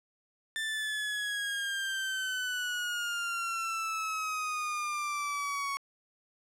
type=exponential sweep; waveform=30% pulse; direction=down; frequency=1781 to 1108.7 Hz; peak=-29 dBFS; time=0.56-5.77 s; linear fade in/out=0 ms; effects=low-pass 11000 Hz 12 dB/octave + 11-bit